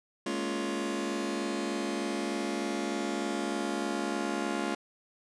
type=chord; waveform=sawtooth; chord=Bb minor seventh; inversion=third; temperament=just; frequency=209.8 / 233.1 / 279.7 / 349.6 Hz; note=Ab3 / Bb3 / Db4 / F4; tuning=+18 / 0 / +16 / +2 cents; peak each=-32 / -36 / -31 / -31 dBFS; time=0.26-4.75 s; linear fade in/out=5 ms; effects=resampled to 22050 Hz